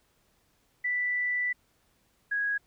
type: tone pair in turn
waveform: sine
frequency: 1975.5 / 1655 Hz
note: B6 / G#6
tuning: 0 / -6 cents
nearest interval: minor third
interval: 306 cents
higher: first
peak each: -26 dBFS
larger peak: neither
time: 0.84-1.53 / 2.31-2.58 s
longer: first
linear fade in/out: 10 ms
effects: pink hiss -69 dBFS RMS until 2.66 s